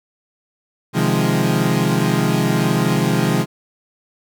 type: chord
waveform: 30% pulse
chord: F minor seventh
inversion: second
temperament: equal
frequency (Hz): 130.81 / 155.56 / 174.61 / 207.7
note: C3 / Eb3 / F3 / Ab3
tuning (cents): 0 / 0 / 0 / 0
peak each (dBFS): -18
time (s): 0.93-3.46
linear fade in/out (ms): 50
effects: none